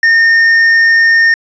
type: tone with tanh clipping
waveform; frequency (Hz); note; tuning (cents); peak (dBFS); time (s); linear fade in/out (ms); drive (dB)
sine; 1827; A#6; -35; -6; 0.03-1.34; 2; 5
effects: resampled to 16000 Hz